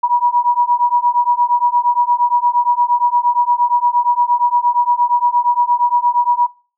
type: beating tone pair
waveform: sine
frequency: 962 / 970.6 Hz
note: B5 / B5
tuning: -46 / -30 cents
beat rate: 8.6 Hz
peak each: -14 dBFS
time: 0.03-6.47 s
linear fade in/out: 10 ms
effects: noise-tail reverb RT60 0.4 s tail -23 dB re dry